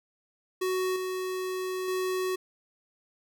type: tone with level steps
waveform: square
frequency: 371.6 Hz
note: F#4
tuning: 7 cents sharp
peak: -27 / -31 / -28 dBFS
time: 0.61-2.36 s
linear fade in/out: 10 ms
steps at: 0.96 / 1.88 s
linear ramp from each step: 2 ms
effects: none